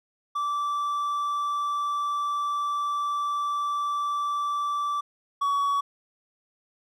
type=tone pair in turn; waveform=triangle; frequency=1164 / 1128.3 Hz; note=D6 / C#6; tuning=-16 / +30 cents; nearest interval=minor second; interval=54 cents; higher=first; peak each=-23 / -20 dBFS; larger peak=second; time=0.35-5.01 / 5.41-5.81 s; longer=first; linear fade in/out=10 ms; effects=none